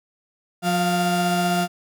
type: tone pair together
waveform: 35% pulse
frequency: 178.5 / 698.5 Hz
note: F3 / F5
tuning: +38 / 0 cents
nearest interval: 2 octaves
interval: 2362 cents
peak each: -20 dBFS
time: 0.62-1.68 s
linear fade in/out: 50 ms
effects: none